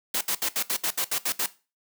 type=noise bursts; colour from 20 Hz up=white; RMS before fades=-26 dBFS; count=10; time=0.14-1.462 s; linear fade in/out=5 ms; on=71 ms; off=68 ms; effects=noise-tail reverb RT60 0.3 s tail -17 dB re dry + high-pass 200 Hz 12 dB/octave